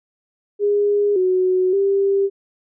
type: tone with pitch steps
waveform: sine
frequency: 409.9 / 369.6 / 394.7 Hz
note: G#4 / F#4 / G4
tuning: -23 / -2 / +12 cents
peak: -14 dBFS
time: 0.59-2.3 s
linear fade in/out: 50 ms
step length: 570 ms
effects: none